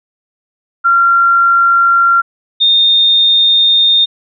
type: tone pair in turn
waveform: sine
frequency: 1377 / 3655 Hz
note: F6 / A#7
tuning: -25 / -35 cents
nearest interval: octave + perfect fourth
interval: 1690 cents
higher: second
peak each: -6 dBFS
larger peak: neither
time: 0.84-2.22 / 2.6-4.06 s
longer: second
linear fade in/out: 20 ms
effects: none